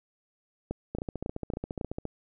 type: two click trains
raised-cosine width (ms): 2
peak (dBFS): -18 / -20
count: 5 / 17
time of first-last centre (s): 0.71-1.812 / 0.95-2.053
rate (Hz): 3.63 / 14.5
effects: none